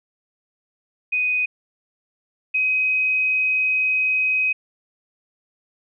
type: tone pair in turn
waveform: sine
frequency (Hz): 2496 / 2524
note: D#7 / D#7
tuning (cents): +5 / +24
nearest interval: unison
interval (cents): 19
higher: second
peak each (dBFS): -18 / -17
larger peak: second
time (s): 1.12-1.46 / 2.54-4.53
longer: second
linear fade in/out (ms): 10
effects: none